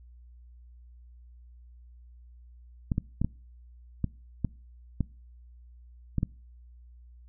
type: clicks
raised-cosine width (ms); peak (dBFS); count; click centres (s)
5; -14; 9; 2.918 / 2.981 / 3.216 / 3.246 / 4.043 / 4.447 / 5.007 / 6.183 / 6.231
effects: noise-tail reverb RT60 0.4 s tail -24 dB re dry + added 60 Hz sine -49 dBFS peak until 7.28 s